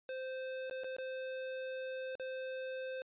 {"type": "tone with dropouts", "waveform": "square", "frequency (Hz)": 520, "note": "C5", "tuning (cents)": -11, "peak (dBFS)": -40, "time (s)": [0.09, 3.02], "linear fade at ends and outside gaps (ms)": 1, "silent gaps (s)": [[0.698, 0.71], [0.836, 0.843], [0.966, 0.984], [2.154, 2.197]], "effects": ["resampled to 8000 Hz"]}